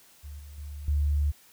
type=tone with level steps; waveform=sine; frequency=73 Hz; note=D2; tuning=10 cents flat; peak=-38 / -42 / -36 / -22 dBFS; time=0.23-1.32 s; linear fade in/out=20 ms; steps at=0.39 / 0.58 / 0.88 s; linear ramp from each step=2 ms; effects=white hiss -57 dBFS RMS until 1.52 s